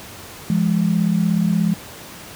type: tone pair together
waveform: sine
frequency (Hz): 171.34 / 208.1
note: F3 / G#3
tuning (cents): -33 / +4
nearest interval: minor third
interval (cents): 337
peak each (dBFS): -17 / -18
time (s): 0.5-1.74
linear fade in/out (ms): 0
effects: pink hiss -37 dBFS RMS until 2.35 s + high-pass 80 Hz 12 dB/octave